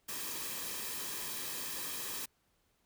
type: noise with comb filter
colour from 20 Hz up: white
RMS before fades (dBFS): -40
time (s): 0.08-2.26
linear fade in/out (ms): 10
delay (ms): 1.4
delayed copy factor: -0.55
effects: pink hiss -75 dBFS RMS until 2.85 s